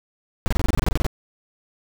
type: noise bursts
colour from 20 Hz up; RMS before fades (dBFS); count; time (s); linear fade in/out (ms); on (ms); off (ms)
brown; -18; 14; 0.46-1.065; 0; 20; 25
effects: none